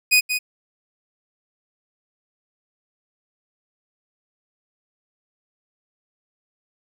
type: tone with echo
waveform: sawtooth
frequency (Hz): 2489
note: D#7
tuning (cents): 0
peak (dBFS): -9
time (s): 0.11-0.21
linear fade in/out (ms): 20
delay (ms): 180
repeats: 1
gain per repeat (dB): -8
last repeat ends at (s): 0.39
effects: none

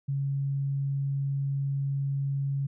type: tone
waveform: sine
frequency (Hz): 138.59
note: C#3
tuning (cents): 0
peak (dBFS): -26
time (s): 0.08-2.67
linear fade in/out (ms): 10
effects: none

